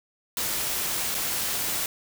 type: noise with dropouts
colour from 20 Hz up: white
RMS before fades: -28 dBFS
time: 0.37-1.86 s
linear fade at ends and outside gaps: 1 ms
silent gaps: 1.145-1.149 s
effects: none